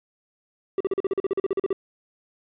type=tone bursts; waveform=triangle; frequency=388 Hz; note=G4; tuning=18 cents flat; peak=-18 dBFS; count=15; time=0.78-1.729 s; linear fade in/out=2 ms; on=25 ms; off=41 ms; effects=resampled to 8000 Hz + 9-bit